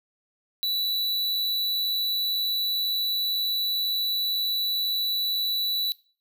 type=tone; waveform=square; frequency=3951 Hz; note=B7; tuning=in tune; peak=-24 dBFS; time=0.63-5.92 s; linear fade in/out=0 ms; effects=noise-tail reverb RT60 0.4 s tail -20 dB re dry